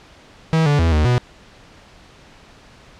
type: tone with pitch steps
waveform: 45% pulse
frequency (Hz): 161 / 145.4 / 82.7 / 76.4 / 123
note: E3 / D3 / E2 / D#2 / B2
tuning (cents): -41 / -17 / +6 / -31 / -7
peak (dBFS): -13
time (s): 0.53-1.18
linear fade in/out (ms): 0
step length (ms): 130
effects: pink hiss -46 dBFS RMS until 2.99 s + low-pass 5000 Hz 12 dB/octave